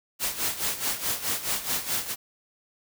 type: noise with tremolo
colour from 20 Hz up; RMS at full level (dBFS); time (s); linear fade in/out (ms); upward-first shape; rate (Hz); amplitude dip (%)
white; -26; 0.19-2.16; 50; sine; 4.7; 75
effects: none